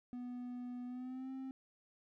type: tone with pitch glide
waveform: triangle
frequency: 246.4 to 264.1 Hz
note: B3 to C4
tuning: -4 to +16 cents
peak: -40 dBFS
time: 0.13-1.51 s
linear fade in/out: 0 ms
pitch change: +120 cents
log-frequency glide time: 0.86-1.31 s
effects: none